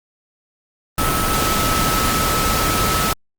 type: tone in noise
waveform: sine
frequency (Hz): 1300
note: E6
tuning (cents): -24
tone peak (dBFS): -21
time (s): 0.98-3.13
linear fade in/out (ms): 2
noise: pink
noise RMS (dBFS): -19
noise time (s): 0.98-3.13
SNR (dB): -5
effects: Opus 32 kbps